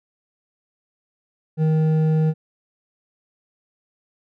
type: tone with hard clipping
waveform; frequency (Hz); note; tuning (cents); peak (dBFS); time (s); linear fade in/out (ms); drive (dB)
sine; 157.1; D#3; +17; -17; 1.57-2.34; 50; 7
effects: none